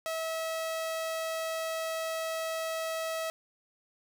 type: tone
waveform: sawtooth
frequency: 647 Hz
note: E5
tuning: 32 cents flat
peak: -28 dBFS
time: 0.06-3.3 s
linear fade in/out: 0 ms
effects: none